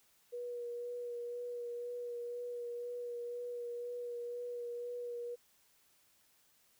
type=tone with vibrato; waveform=sine; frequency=481.7 Hz; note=B4; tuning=43 cents flat; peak=-39 dBFS; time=0.32-5.36 s; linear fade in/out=20 ms; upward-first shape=sine; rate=2 Hz; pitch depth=17 cents each way; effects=white hiss -70 dBFS RMS until 6.79 s